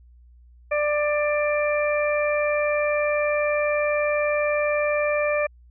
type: harmonic tone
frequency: 592 Hz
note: D5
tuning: 14 cents sharp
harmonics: 1 / 2 / 3 / 4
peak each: -21 / -30 / -31 / -28 dBFS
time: 0.71-5.47 s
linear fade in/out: 10 ms
effects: added 60 Hz sine -48 dBFS peak until 5.7 s